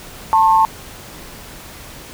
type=tone pair together; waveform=sine; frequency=888 / 1076.7 Hz; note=A5 / C6; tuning=+16 / +49 cents; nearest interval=minor third; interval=333 cents; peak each=-10 / -15 dBFS; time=0.33-0.65 s; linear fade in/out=0 ms; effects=pink hiss -36 dBFS RMS until 2.13 s